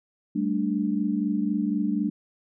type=chord; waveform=sine; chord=G suspended second; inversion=none; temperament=equal; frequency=196 / 220 / 293.7 Hz; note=G3 / A3 / D4; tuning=0 / 0 / 0 cents; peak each=-27 dBFS; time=0.35-2.1 s; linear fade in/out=10 ms; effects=none